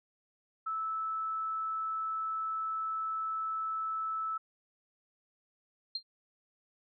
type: tone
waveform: sine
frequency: 1310 Hz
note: E6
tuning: 11 cents flat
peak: -32 dBFS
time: 0.66-4.38 s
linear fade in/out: 10 ms
type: tone with exponential decay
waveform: sine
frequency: 4186 Hz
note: C8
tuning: in tune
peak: -29 dBFS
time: 5.95-6.03 s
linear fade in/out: 5 ms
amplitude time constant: 17 ms
effects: none